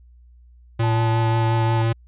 square tone with vibrato, 114.1 Hz, A#2, 37 cents flat, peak -18 dBFS, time 0.79-1.93 s, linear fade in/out 10 ms, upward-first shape triangle, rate 5.6 Hz, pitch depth 15 cents each way
sine tone, 874 Hz, A5, 12 cents flat, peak -25 dBFS, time 0.83-1.82 s, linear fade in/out 5 ms
effects added 60 Hz sine -46 dBFS peak until 2.07 s + resampled to 8000 Hz

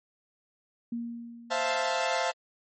sine tone with exponential decay, 234.7 Hz, A#3, 12 cents sharp, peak -29 dBFS, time 0.92-2.21 s, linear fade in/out 5 ms, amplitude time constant 280 ms
sawtooth chord, F major seventh, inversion second, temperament equal, 523.3 / 659.3 / 698.5 / 880 Hz, C5 / E5 / F5 / A5, 0 / 0 / 0 / 0 cents, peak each -28 dBFS, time 1.5-2.32 s, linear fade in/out 20 ms
effects low-pass 7000 Hz 12 dB/octave + MP3 32 kbps

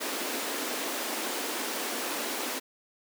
pink high-pass noise, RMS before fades -33 dBFS, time 0-2.6 s, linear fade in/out 20 ms, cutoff 240 Hz, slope 48 dB/octave, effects none

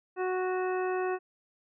harmonic tone, 369.4 Hz, F#4, 3 cents flat, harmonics 1 / 2 / 3 / 4 / 5 / 7, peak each -29 / -35 / -39 / -41 / -43 / -46 dBFS, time 0.16-1.19 s, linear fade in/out 50 ms, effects none

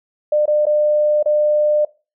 sine tone with dropouts, 600 Hz, D5, 37 cents sharp, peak -12 dBFS, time 0.32-1.85 s, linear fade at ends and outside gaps 5 ms, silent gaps 0.457-0.478 / 0.655-0.666 / 1.228-1.258 s, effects noise-tail reverb RT60 0.3 s tail -20 dB re dry

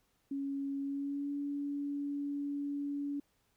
sine tone with pitch glide, 277.2 to 285.2 Hz, C#4 to C#4, 0 to +49 cents, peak -34 dBFS, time 0.31-3.2 s, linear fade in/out 5 ms, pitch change +49 cents, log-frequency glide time 0.81-1.32 s, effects pink hiss -75 dBFS RMS until 3.56 s

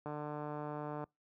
click train, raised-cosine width 1 ms, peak -28 dBFS, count 147, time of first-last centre 0.06-1.04 s, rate 149 Hz, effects noise-tail reverb RT60 0.2 s tail -26 dB re dry + high-pass 80 Hz 12 dB/octave

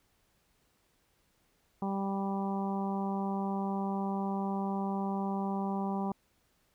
harmonic tone, 196 Hz, G3, in tune, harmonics 1 / 2 / 3 / 4 / 5 / 6, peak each -32 / -40 / -45 / -38 / -41 / -48 dBFS, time 1.82-6.12 s, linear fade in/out 2 ms, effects pink hiss -72 dBFS RMS until 6.74 s

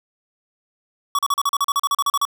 square tone bursts, 1130 Hz, C#6, 33 cents sharp, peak -17 dBFS, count 15, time 1.15-2.252 s, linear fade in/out 2 ms, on 38 ms, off 38 ms, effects none

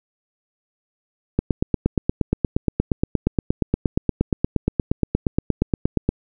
click train, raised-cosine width 3 ms, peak -4 dBFS, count 41, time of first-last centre 1.39-6.09 s, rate 8.51 Hz, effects none

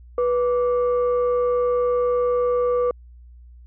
sine tone pair together, 490.2 / 1166 Hz, B4 / D6, -13 / -13 cents, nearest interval octave + minor third, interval 1500 cents, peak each -17 / -27 dBFS, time 0.18-2.91 s, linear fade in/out 2 ms, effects tanh soft clip ceiling -11 dBFS + added 60 Hz sine -42 dBFS peak until 3.66 s

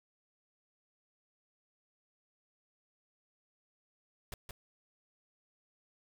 pink noise with echo, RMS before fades -42 dBFS, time 4.32-4.34 s, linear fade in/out 2 ms, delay 170 ms, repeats 1, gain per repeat -3 dB, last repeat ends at 4.51 s, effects none

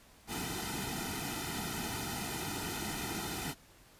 pink noise with comb filter, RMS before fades -38 dBFS, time 0.27-3.55 s, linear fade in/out 50 ms, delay 1.8 ms, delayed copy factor -0.95, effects pink hiss -60 dBFS RMS until 3.99 s + resampled to 32000 Hz

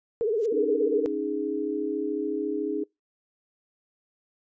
sine tone with vibrato, 440 Hz, A4, in tune, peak -22 dBFS, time 0.21-1.06 s, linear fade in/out 0 ms, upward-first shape triangle, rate 17 Hz, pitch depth 160 cents each way
blue noise with exponential growth, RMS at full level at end -40 dBFS, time 0.34-0.46 s, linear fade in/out 5 ms, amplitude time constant 24 ms
sine chord, C# suspended second, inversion none, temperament equal, 277.2 / 311.1 / 415.3 Hz, C#4 / D#4 / G#4, 0 / 0 / 0 cents, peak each -33 / -30 / -29 dBFS, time 0.52-2.84 s, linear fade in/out 5 ms
effects noise-tail reverb RT60 0.2 s tail -26 dB re dry + resampled to 16000 Hz

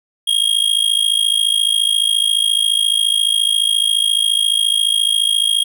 square tone with amplitude modulation, 3260 Hz, G#7, 33 cents flat, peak -10 dBFS, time 0.27-5.64 s, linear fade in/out 10 ms, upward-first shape sine, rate 54.4 Hz, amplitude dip 85%, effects none

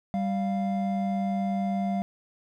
triangle tone pair together, 196.01 / 698.5 Hz, G3 / F5, 0 / 0 cents, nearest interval octave + minor seventh, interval 2200 cents, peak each -24 / -29 dBFS, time 0.14-2.02 s, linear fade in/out 0 ms, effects none

